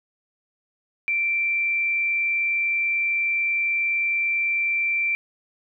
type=tone with frequency modulation; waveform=sine; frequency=2349 Hz; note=D7; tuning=in tune; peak=-20 dBFS; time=1.08-5.15 s; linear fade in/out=0 ms; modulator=89.3 Hz; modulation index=0.28; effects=none